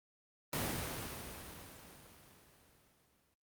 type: noise with exponential decay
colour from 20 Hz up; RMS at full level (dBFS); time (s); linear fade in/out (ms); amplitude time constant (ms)
pink; -35; 0.53-3.34; 1; 610
effects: high-pass 60 Hz 12 dB/octave + Opus 32 kbps